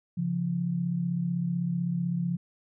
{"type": "tone pair together", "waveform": "sine", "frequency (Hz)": [138.59, 174.45], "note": ["C#3", "F3"], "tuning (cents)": [0, -2], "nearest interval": "major third", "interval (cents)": 398, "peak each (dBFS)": [-32, -27], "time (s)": [0.17, 2.37], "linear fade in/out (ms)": 10, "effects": []}